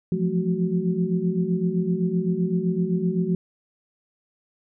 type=tone cluster; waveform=sine; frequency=171.9 / 179.7 / 217.8 / 374.2 Hz; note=F3 / F3 / A3 / F#4; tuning=-27 / +50 / -17 / +20 cents; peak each=-25 / -24 / -30 / -28 dBFS; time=0.12-3.35 s; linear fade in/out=2 ms; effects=none